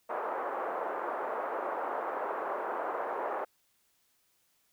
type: band-pass noise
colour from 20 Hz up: pink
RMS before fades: -35 dBFS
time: 0.09-3.45 s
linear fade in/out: 10 ms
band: 450 to 1300 Hz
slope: 24 dB/octave
effects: white hiss -72 dBFS RMS until 4.72 s